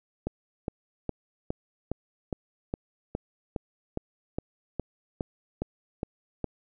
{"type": "click train", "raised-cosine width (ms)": 2, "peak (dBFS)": -16, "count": 16, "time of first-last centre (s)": [0.27, 6.443], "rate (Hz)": 2.43, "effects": []}